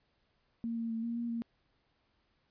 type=tone with pitch steps; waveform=sine; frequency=230.9 / 229.4 / 225.7 / 233.3 / 235.8 / 231.8 Hz; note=A#3 / A#3 / A3 / A#3 / A#3 / A#3; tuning=-16 / -28 / +44 / +2 / +20 / -10 cents; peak=-33 dBFS; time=0.64-1.42 s; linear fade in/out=0 ms; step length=130 ms; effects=pink hiss -75 dBFS RMS until 2.5 s + resampled to 11025 Hz